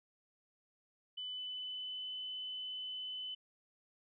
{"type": "tone with pitch glide", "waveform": "sine", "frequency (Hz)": [3000, 3019], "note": ["F#7", "F#7"], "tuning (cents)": [23, 34], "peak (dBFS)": -40, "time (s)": [1.17, 3.35], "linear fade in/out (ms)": 10, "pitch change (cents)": 11, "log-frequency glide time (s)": [1.32, 2.12], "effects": []}